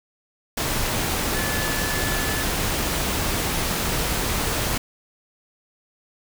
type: tone in noise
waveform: sine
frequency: 1731 Hz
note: A6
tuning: 29 cents flat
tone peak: -30 dBFS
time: 1.34-2.43 s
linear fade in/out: 5 ms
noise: pink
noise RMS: -24 dBFS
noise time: 0.57-4.78 s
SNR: -9 dB
effects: none